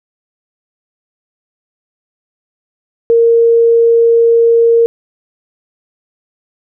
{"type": "tone", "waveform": "sine", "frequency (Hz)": 463.3, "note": "A#4", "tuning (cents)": -11, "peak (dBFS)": -5, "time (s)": [3.1, 4.86], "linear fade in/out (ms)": 0, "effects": []}